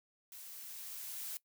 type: noise with level ramp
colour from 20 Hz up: blue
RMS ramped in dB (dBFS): -51 to -42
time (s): 0.32-1.37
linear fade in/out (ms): 0
effects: noise-tail reverb RT60 0.1 s tail -20 dB re dry